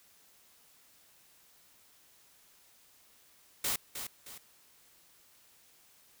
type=noise with echo; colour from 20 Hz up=white; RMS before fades=-32 dBFS; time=3.64-3.76 s; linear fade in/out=5 ms; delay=310 ms; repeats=2; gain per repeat=-8 dB; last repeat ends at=4.38 s; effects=white hiss -63 dBFS RMS until 6.2 s